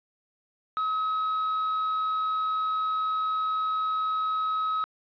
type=tone; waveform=triangle; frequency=1278 Hz; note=D#6; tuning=46 cents sharp; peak=-23 dBFS; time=0.77-4.84 s; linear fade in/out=0 ms; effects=resampled to 11025 Hz + 9-bit